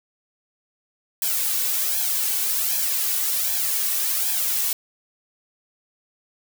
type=noise with flanger; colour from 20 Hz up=blue; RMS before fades=-23 dBFS; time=1.22-4.73 s; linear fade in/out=2 ms; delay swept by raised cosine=1.2 to 2.7 ms; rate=1.3 Hz; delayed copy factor=+0.8; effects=none